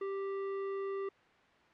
sine tone with tanh clipping, 392 Hz, G4, in tune, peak -37 dBFS, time 0.01-1.09 s, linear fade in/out 5 ms, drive 16 dB, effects white hiss -63 dBFS RMS until 1.73 s + low-pass 2000 Hz 12 dB/octave

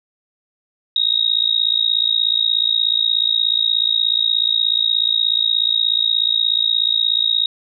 sine tone with amplitude modulation, 3763 Hz, A#7, 16 cents sharp, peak -10 dBFS, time 0.96-7.46 s, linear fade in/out 2 ms, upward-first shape sine, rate 56.7 Hz, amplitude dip 95%, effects none

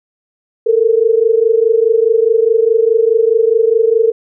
sine tone pair together, 440 / 464.8 Hz, A4 / A#4, 0 / -5 cents, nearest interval minor second, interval 95 cents, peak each -11 dBFS, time 0.66-4.12 s, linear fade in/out 10 ms, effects none

